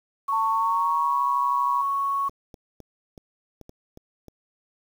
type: tone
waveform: sine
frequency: 1108.7 Hz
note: C#6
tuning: in tune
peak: -22 dBFS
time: 0.28-2.29 s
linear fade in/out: 10 ms
type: tone with pitch glide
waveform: sine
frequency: 895 to 976 Hz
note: A5 to B5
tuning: +29 to -21 cents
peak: -24 dBFS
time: 0.32-1.82 s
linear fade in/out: 10 ms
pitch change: +150 cents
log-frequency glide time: 0.5-1.2 s
type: clicks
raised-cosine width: 2 ms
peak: -30 dBFS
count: 8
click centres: 2.295 / 2.542 / 2.803 / 3.178 / 3.613 / 3.694 / 3.974 / 4.283 s
effects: 8-bit